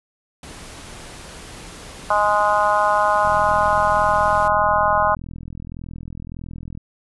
pink low-pass noise, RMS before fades -38 dBFS, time 0.43-4.48 s, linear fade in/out 2 ms, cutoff 11000 Hz, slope 96 dB/octave
harmonic tone, 208 Hz, G#3, 3 cents sharp, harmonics 3 / 4 / 5 / 6 / 7, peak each -21 / -20 / -19 / -22 / -25 dBFS, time 2.1-5.15 s, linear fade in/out 5 ms
click train, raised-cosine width 5 ms, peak -21 dBFS, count 148, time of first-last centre 3.25-6.775 s, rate 41.7 Hz
effects none

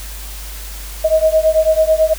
sine beating tone pair, 628 / 637.1 Hz, D#5 / D#5, +16 / +41 cents, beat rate 9.1 Hz, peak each -13 dBFS, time 1.04-2.14 s, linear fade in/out 10 ms, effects added 50 Hz sine -28 dBFS peak until 2.18 s + white hiss -33 dBFS RMS until 2.18 s

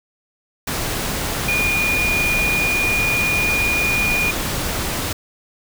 sine tone in noise, 2437 Hz, D#7, 37 cents flat, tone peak -17 dBFS, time 1.48-4.31 s, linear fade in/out 5 ms, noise pink, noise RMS -23 dBFS, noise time 0.67-5.13 s, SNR +3 dB, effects none

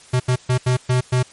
square tone bursts at uneven times, 126.2 Hz, B2, 38 cents sharp, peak -15 dBFS, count 6, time 0.13-0.2 / 0.28-0.36 / 0.49-0.58 / 0.66-0.77 / 0.89-1.01 / 1.12-1.23 s, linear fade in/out 10 ms, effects white hiss -46 dBFS RMS until 1.32 s + MP3 48 kbps

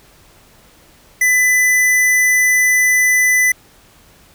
square tone, 2000 Hz, B6, 21 cents sharp, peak -11 dBFS, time 1.21-3.52 s, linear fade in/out 5 ms, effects pink hiss -48 dBFS RMS until 4.34 s

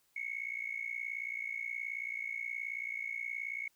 sine tone with amplitude modulation, 2200 Hz, C#7, 14 cents flat, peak -32 dBFS, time 0.16-3.68 s, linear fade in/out 5 ms, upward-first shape sine, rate 58.7 Hz, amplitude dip 90%, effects tanh soft clip ceiling -28 dBFS + white hiss -73 dBFS RMS until 3.75 s

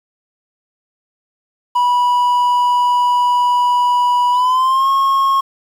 triangle tone with pitch glide, 979 to 1086.3 Hz, B5 to C#6, -15 to -35 cents, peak -9 dBFS, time 1.75-5.41 s, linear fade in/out 10 ms, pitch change +180 cents, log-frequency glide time 4.31-4.89 s, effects 7-bit

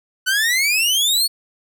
sawtooth exponential sweep, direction up, 1480 to 4461 Hz, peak -12 dBFS, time 0.26-1.28 s, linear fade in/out 20 ms, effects none

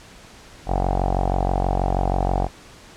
sawtooth tone with low-pass filter, 46.25 Hz, F#1, in tune, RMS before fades -21 dBFS, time 0.66-2.49 s, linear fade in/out 50 ms, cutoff 760 Hz, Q 6.9, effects pink hiss -45 dBFS RMS until 2.96 s + low-pass 8000 Hz 12 dB/octave

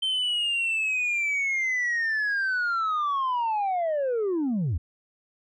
sine linear sweep, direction down, 3117 to 68.2 Hz, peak -21 dBFS, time 0.02-4.78 s, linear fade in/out 10 ms, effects tanh soft clip ceiling -22 dBFS

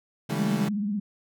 35% pulse chord, A dominant seventh, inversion first, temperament equal with one note detuned, 141.67 / 164.81 / 196 / 220 Hz, C#3 / E3 / G3 / A3, +38 / 0 / 0 / 0 cents, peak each -30 / -29 / -31 / -31 dBFS, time 0.29-0.69 s, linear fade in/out 10 ms
sine tone with vibrato, 205.6 Hz, G#3, 17 cents flat, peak -25 dBFS, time 0.35-1 s, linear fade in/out 10 ms, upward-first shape triangle, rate 17 Hz, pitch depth 99 cents each way
effects none

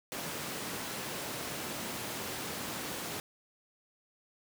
pink high-pass noise, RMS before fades -39 dBFS, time 0.12-3.2 s, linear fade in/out 0 ms, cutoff 160 Hz, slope 12 dB/octave, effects none

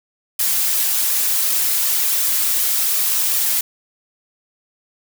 blue noise with flanger, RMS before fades -18 dBFS, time 0.39-3.61 s, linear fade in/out 5 ms, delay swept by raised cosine 1.6 to 6.5 ms, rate 2.7 Hz, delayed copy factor +0.8, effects none

